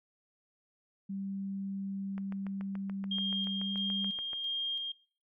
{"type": "tone with pitch glide", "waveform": "sine", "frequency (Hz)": [195.6, 197.42], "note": ["G3", "G3"], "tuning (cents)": [-4, 13], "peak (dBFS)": -35, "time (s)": [1.09, 4.11], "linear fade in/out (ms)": 10, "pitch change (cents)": 17, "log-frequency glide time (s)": [3.64, 3.7]}
{"type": "click train", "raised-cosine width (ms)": 0.5, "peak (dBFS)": -32, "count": 16, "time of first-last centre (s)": [2.18, 4.332], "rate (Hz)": 6.97}
{"type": "tone with tremolo", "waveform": "sine", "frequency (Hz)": 3217, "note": "G7", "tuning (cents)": 44, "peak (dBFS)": -31, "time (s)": [3.11, 4.92], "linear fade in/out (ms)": 5, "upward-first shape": "square", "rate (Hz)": 1.5, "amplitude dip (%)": 30}
{"effects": ["noise-tail reverb RT60 0.5 s tail -23 dB re dry"]}